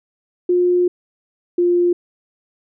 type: tone pair in turn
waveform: sine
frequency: 356.5 / 351 Hz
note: F4 / F4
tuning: +36 / +9 cents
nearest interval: unison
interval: 27 cents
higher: first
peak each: -12 dBFS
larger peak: neither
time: 0.49-0.88 / 1.58-1.93 s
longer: first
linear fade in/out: 5 ms
effects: none